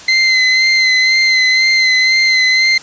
30% pulse tone with vibrato, 2061 Hz, C7, 27 cents flat, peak -6 dBFS, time 0.08-2.78 s, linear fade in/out 5 ms, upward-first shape sine, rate 2 Hz, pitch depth 25 cents each way, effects white hiss -34 dBFS RMS until 2.82 s + resampled to 16000 Hz

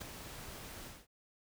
pink noise with ADSR envelope, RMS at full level -41 dBFS, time 0-1.07 s, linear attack 18 ms, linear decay 5 ms, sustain -7 dB, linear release 220 ms, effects none

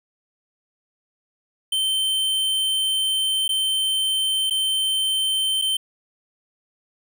square tone with dropouts, 3102 Hz, G7, 19 cents flat, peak -20 dBFS, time 1.72-5.77 s, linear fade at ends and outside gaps 5 ms, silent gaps 3.48-3.49 / 4.499-4.507 / 5.616-5.62 s, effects none

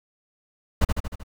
brown noise with echo, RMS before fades -17 dBFS, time 0.81-0.85 s, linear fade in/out 10 ms, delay 77 ms, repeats 5, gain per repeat -4 dB, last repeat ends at 1.235 s, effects none

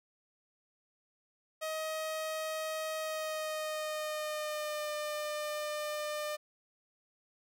sawtooth tone with pitch glide, 630 to 600.9 Hz, D#5 to D5, +21 to +40 cents, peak -31 dBFS, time 1.61-6.37 s, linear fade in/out 20 ms, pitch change -81 cents, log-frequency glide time 3-4.88 s, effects none

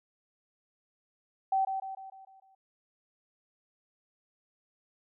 sine tone with echo, 770 Hz, G5, 31 cents flat, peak -24 dBFS, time 1.52-1.65 s, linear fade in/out 5 ms, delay 150 ms, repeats 6, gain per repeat -6 dB, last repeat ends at 2.55 s, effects none

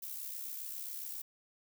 violet noise with amplitude modulation, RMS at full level -40 dBFS, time 0.02-1.22 s, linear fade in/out 10 ms, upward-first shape sine, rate 67.3 Hz, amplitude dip 55%, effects none

